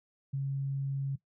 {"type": "tone", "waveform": "sine", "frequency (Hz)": 137.3, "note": "C#3", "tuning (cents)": -16, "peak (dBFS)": -30, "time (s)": [0.33, 1.16], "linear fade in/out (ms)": 10, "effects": ["noise-tail reverb RT60 0.1 s tail -17 dB re dry"]}